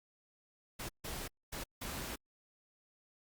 pink noise bursts at uneven times, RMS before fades -42 dBFS, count 4, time 0.79-0.89 / 1.04-1.28 / 1.52-1.64 / 1.81-2.16 s, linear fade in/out 10 ms, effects Opus 48 kbps

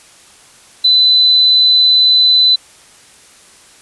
sine tone, 4011 Hz, B7, 26 cents sharp, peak -6 dBFS, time 0.84-2.56 s, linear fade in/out 10 ms, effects white hiss -43 dBFS RMS until 3.81 s + resampled to 24000 Hz

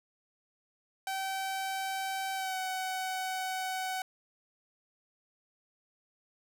sawtooth tone with pitch glide, 770 to 750.7 Hz, G5 to F#5, -31 to +25 cents, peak -29 dBFS, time 1.07-4.02 s, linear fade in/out 2 ms, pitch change -44 cents, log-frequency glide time 2.35-2.57 s, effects none

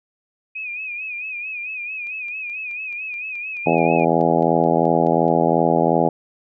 sine tone with vibrato, 2489 Hz, D#7, in tune, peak -26 dBFS, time 0.55-4.05 s, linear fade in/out 10 ms, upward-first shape sine, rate 4.5 Hz, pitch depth 75 cents each way
click train, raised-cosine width 0.2 ms, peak -31 dBFS, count 16, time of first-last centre 2.07-5.282 s, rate 4.67 Hz
harmonic tone, 82.8 Hz, E2, 8 cents sharp, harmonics 2 / 3 / 4 / 5 / 6 / 7 / 8 / 9 / 10, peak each -23 / -23 / -23 / -23 / -23 / -23 / -23 / -23 / -23 dBFS, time 3.66-6.09 s, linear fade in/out 5 ms
effects none

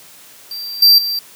square tone with level steps, 4699 Hz, D8, in tune, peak -25 / -6 / -18 dBFS, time 0.51-1.19 s, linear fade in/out 2 ms, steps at 0.82 / 0.98 s, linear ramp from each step 5 ms, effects white hiss -42 dBFS RMS until 1.35 s + high-pass 100 Hz 12 dB/octave

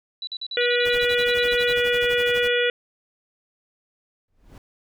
sine tone bursts, 3951 Hz, B7, in tune, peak -28 dBFS, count 16, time 0.22-1.727 s, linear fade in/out 2 ms, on 52 ms, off 45 ms
harmonic tone, 484.9 Hz, B4, 32 cents flat, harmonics 1 / 3 / 4 / 5 / 6 / 7, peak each -21 / -26 / -27 / -28 / -29 / -29 dBFS, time 0.57-2.7 s, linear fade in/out 2 ms
pink noise with tremolo, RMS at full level -36 dBFS, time 0.85-2.48 s, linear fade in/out 5 ms, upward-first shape sine, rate 12 Hz, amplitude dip 90%
brown noise with exponential growth, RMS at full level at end -36 dBFS, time 4.28-4.58 s, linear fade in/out 2 ms, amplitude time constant 65 ms
effects none

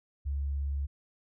sine tone with vibrato, 70.1 Hz, C#2, 20 cents sharp, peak -29 dBFS, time 0.25-0.87 s, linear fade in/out 20 ms, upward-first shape triangle, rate 17 Hz, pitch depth 13 cents each way, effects none

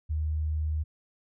sine tone, 77.2 Hz, D#2, 13 cents flat, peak -26 dBFS, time 0.09-0.84 s, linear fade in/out 20 ms, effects none

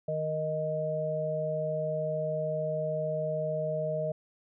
harmonic tone, 155.56 Hz, D#3, in tune, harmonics 1 / 3 / 4, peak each -35 / -37 / -30 dBFS, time 0.08-4.12 s, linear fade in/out 5 ms, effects none

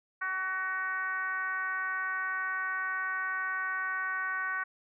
sine tone with frequency modulation, 1500 Hz, F#6, 23 cents sharp, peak -30 dBFS, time 0.21-4.64 s, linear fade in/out 10 ms, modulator 371 Hz, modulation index 1.1, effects none

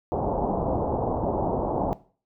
white low-pass noise, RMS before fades -26 dBFS, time 0.12-1.93 s, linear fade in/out 0 ms, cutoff 890 Hz, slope 48 dB/octave, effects noise-tail reverb RT60 0.4 s tail -18 dB re dry

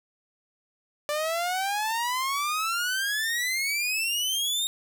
sawtooth exponential sweep, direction up, 585 to 3729 Hz, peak -22 dBFS, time 1.09-4.67 s, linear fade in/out 0 ms, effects none

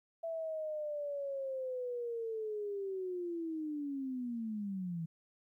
sine linear sweep, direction down, 665 to 160 Hz, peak -36 dBFS, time 0.23-5.06 s, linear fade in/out 10 ms, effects 13-bit

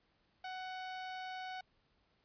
sawtooth tone, 745 Hz, F#5, 12 cents sharp, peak -38 dBFS, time 0.44-1.61 s, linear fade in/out 5 ms, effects pink hiss -75 dBFS RMS until 2.24 s + resampled to 11025 Hz

